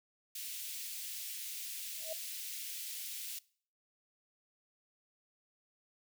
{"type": "high-pass noise", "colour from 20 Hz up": "white", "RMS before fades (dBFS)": -43, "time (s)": [0.35, 3.39], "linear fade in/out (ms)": 5, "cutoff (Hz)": 2300, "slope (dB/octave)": 24}
{"type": "tone with exponential growth", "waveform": "sine", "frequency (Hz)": 637, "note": "D#5", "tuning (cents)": 41, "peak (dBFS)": -35, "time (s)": [1.97, 2.13], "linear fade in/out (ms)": 5, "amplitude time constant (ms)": 33}
{"effects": ["noise-tail reverb RT60 0.5 s tail -22 dB re dry"]}